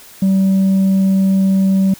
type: tone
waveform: sine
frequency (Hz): 192.3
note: G3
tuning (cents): -33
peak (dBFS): -7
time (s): 0.22-1.94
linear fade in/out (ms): 5
effects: tanh soft clip ceiling -9 dBFS + white hiss -40 dBFS RMS until 1.99 s